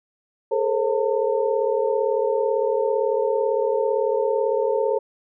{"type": "tone cluster", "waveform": "sine", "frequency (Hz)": [420.3, 458.2, 533, 902], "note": ["G#4", "A#4", "C5", "A5"], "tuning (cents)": [21, -30, 32, 43], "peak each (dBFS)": [-23, -24, -23, -29], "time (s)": [0.51, 4.99], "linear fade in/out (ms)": 10, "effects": []}